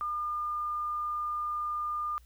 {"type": "tone", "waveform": "sine", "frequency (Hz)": 1207, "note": "D6", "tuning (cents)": 47, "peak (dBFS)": -30, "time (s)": [0.01, 2.18], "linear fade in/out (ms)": 0, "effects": ["added 60 Hz sine -54 dBFS peak until 2.25 s", "white hiss -67 dBFS RMS until 2.25 s"]}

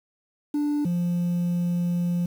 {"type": "tone pair in turn", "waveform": "sine", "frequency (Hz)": [293.7, 174.64], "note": ["D4", "F3"], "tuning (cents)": [0, 0], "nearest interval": "major sixth", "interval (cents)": 900, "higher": "first", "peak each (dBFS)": -19, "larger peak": "neither", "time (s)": [[0.54, 0.85], [0.85, 2.26]], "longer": "second", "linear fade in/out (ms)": 5, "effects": ["tanh soft clip ceiling -21 dBFS", "8-bit"]}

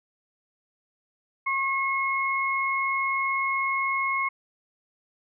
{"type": "tone pair together", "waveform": "sine", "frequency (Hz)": [1085, 2168], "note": ["C#6", "C#7"], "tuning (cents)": [-37, -39], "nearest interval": "octave", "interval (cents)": 1198, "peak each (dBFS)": -26, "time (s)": [1.46, 4.29], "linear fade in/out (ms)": 10, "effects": []}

